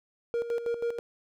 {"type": "tone with tremolo", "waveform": "triangle", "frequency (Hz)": 470, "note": "A#4", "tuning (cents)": 14, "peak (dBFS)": -24, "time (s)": [0.34, 0.99], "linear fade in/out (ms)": 0, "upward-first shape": "square", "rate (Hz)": 6.2, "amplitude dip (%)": 65, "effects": []}